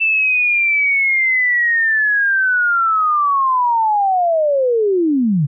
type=linear sweep; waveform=sine; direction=down; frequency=2660 to 131.5 Hz; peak=-12 dBFS; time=0-5.47 s; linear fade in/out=20 ms; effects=none